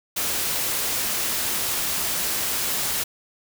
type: noise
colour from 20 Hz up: white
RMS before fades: -25 dBFS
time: 0.16-3.04 s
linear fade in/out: 10 ms
effects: none